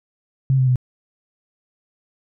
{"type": "tone with pitch steps", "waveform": "sine", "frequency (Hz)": [133.5, 129.92, 126.44], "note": ["C3", "C3", "B2"], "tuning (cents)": [35, -12, 41], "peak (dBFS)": -13, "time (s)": [0.5, 0.758], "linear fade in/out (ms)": 0, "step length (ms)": 86, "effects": []}